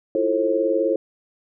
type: chord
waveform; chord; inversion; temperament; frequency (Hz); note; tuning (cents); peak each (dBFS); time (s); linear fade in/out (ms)
sine; F major seventh; third; equal with one note detuned; 329.6 / 349.2 / 440 / 535.8; E4 / F4 / A4 / C5; 0 / 0 / 0 / +41; -24 / -26 / -23 / -21; 0.15-0.96; 2
effects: none